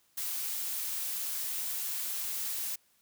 blue noise, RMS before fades -35 dBFS, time 0.17-2.76 s, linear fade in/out 10 ms, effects white hiss -69 dBFS RMS until 3.01 s

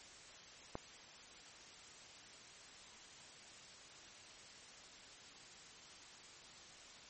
click, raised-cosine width 1 ms, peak -27 dBFS, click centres 0.754 s, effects white hiss -57 dBFS RMS until 7.09 s + MP3 32 kbps

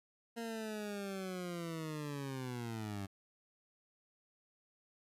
20% pulse linear sweep, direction down, 233.1 to 96.3 Hz, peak -35 dBFS, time 0.36-3.07 s, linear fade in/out 20 ms, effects resampled to 32000 Hz + 12-bit

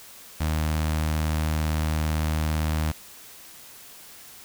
sawtooth tone with notch filter, 77.78 Hz, D#2, in tune, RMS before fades -25 dBFS, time 0.4-2.92 s, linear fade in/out 10 ms, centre 410 Hz, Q 1.8, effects white hiss -46 dBFS RMS until 4.44 s

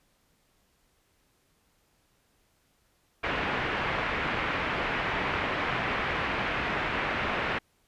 white low-pass noise, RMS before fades -30 dBFS, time 3.23-7.59 s, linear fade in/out 10 ms, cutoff 2400 Hz, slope 24 dB/octave, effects pink hiss -69 dBFS RMS until 7.87 s + resampled to 32000 Hz

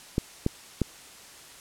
clicks, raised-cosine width 3 ms, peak -10 dBFS, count 3, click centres 0.181 / 0.464 / 0.817 s, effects white hiss -48 dBFS RMS until 1.6 s + low-pass 10000 Hz 12 dB/octave

